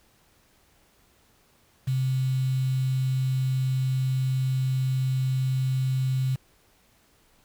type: tone with quantisation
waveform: sine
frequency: 130.81 Hz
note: C3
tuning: in tune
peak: -22 dBFS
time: 1.87-6.36 s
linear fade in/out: 10 ms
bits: 7
effects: pink hiss -62 dBFS RMS until 7.44 s